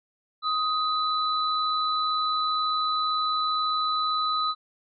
sine tone pair together, 1254 / 3981 Hz, D#6 / B7, +13 / +13 cents, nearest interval octave + minor sixth, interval 2000 cents, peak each -24 / -29 dBFS, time 0.42-4.55 s, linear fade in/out 50 ms, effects none

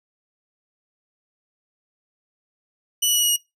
15% pulse tone with pitch steps, 2960 / 2941 / 2923 / 2904 / 2886 Hz, F#7 / F#7 / F#7 / F#7 / F#7, 0 / -11 / -22 / -33 / -44 cents, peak -10 dBFS, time 3.02-3.365 s, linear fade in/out 10 ms, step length 69 ms, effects noise-tail reverb RT60 0.2 s tail -21 dB re dry

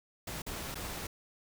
pink noise with dropouts, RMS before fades -40 dBFS, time 0.27-1.07 s, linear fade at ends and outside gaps 5 ms, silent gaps 0.42-0.464 / 0.745-0.754 s, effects none

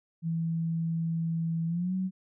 sine tone with pitch glide, 164.7 to 187.02 Hz, E3 to F#3, -1 to +19 cents, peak -27 dBFS, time 0.22-2.11 s, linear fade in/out 50 ms, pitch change +220 cents, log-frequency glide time 1.67-1.94 s, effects none

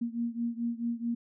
sine beating tone pair, 233.1 / 237.7 Hz, A#3 / A#3, 0 / +34 cents, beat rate 4.6 Hz, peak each -32 / -34 dBFS, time 0.01-1.15 s, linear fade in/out 10 ms, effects none

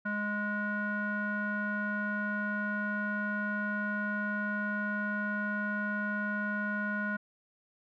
square tone with low-pass filter, 207.7 Hz, G#3, in tune, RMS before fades -33 dBFS, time 0.05-7.17 s, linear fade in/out 10 ms, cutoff 1500 Hz, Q 8.8, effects none

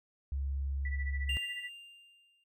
sine tone, 68.8 Hz, C#2, 12 cents flat, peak -32 dBFS, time 0.32-1.37 s, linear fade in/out 0 ms
sine tone with tremolo, 1967 Hz, B6, 7 cents flat, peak -38 dBFS, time 0.85-1.69 s, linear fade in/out 2 ms, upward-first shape sine, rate 14 Hz, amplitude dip 85%
triangle tone with exponential decay, 2794 Hz, F7, in tune, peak -29 dBFS, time 1.29-2.44 s, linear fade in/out 5 ms, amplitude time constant 250 ms
effects noise-tail reverb RT60 0.1 s tail -24 dB re dry

